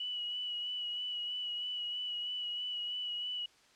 sine tone with vibrato, 2940 Hz, F#7, 12 cents flat, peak -35 dBFS, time 0-3.46 s, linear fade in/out 5 ms, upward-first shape sine, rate 3.1 Hz, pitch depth 23 cents each way, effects white hiss -64 dBFS RMS until 3.75 s + low-pass 6000 Hz 12 dB/octave

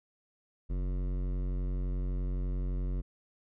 sine tone with hard clipping, 45.87 Hz, F#1, 14 cents flat, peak -32 dBFS, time 0.69-3.02 s, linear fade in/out 20 ms, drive 15 dB, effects none

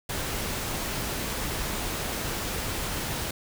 pink noise, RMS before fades -31 dBFS, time 0.09-3.31 s, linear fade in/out 5 ms, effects none

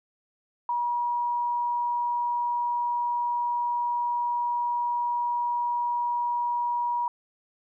sine tone, 960 Hz, B5, 49 cents flat, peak -24 dBFS, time 0.69-7.08 s, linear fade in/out 2 ms, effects none

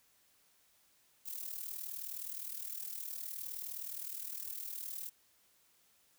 violet noise with amplitude modulation, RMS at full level -40 dBFS, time 1.25-5.1 s, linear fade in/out 20 ms, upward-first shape sine, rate 39.4 Hz, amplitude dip 70%, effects white hiss -70 dBFS RMS until 6.18 s

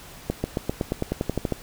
accelerating click train, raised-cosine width 2 ms, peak -10 dBFS, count 13, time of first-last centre 0.3-1.523 s, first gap 140 ms, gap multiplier 0.94, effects pink hiss -44 dBFS RMS until 1.62 s

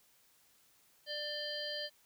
harmonic tone with a mistuned harmonic, 593 Hz, D5, 17 cents sharp, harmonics 1 / 3 / 5 / 7 / 8, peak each -43 / -45 / -43 / -46 / -43 dBFS, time 1.06-1.9 s, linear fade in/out 50 ms, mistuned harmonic 5, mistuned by +88 cents, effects white hiss -68 dBFS RMS until 2.05 s

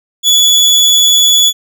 30% pulse tone, 3422 Hz, A7, 49 cents flat, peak -3 dBFS, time 0.23-1.53 s, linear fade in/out 50 ms, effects none

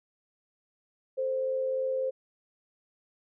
sine tone pair together, 440 / 523.3 Hz, A4 / C5, 0 / 0 cents, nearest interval minor third, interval 300 cents, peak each -38 / -27 dBFS, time 1.17-2.11 s, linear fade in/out 20 ms, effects none

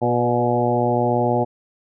harmonic tone with a mistuned harmonic, 120.7 Hz, B2, 39 cents flat, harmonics 1 / 2 / 3 / 4 / 5 / 6 / 7, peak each -24 / -24 / -24 / -24 / -24 / -24 / -24 dBFS, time 0.01-1.45 s, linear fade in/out 20 ms, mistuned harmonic 4, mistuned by +22 cents, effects none

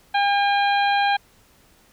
harmonic tone, 806 Hz, G5, 48 cents sharp, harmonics 1 / 2 / 3 / 4 / 5, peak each -18 / -24 / -28 / -30 / -32 dBFS, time 0.14-1.17 s, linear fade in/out 10 ms, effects pink hiss -56 dBFS RMS until 1.92 s

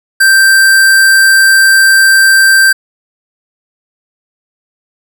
square tone, 1568 Hz, G6, in tune, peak -4 dBFS, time 0.2-2.73 s, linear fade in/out 10 ms, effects none

